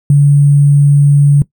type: tone with sample-and-hold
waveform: sine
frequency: 143.3 Hz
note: D3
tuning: 42 cents flat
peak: -3 dBFS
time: 0.1-1.42 s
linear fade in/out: 2 ms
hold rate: 8820 Hz
effects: noise-tail reverb RT60 0.1 s tail -19 dB re dry